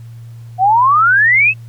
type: exponential sweep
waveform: sine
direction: up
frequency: 722 to 2672 Hz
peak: -7 dBFS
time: 0.58-1.54 s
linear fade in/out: 50 ms
effects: added 116 Hz sine -30 dBFS peak until 1.68 s + pink hiss -52 dBFS RMS until 1.68 s